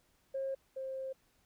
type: tone pair in turn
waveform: sine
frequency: 538 / 529.7 Hz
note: C5 / C5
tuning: +48 / +21 cents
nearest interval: unison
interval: 27 cents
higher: first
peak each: -33 / -37 dBFS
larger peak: first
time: 0.34-0.55 / 0.76-1.13 s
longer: second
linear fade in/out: 10 ms
effects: tanh soft clip ceiling -29 dBFS + pink hiss -72 dBFS RMS until 1.45 s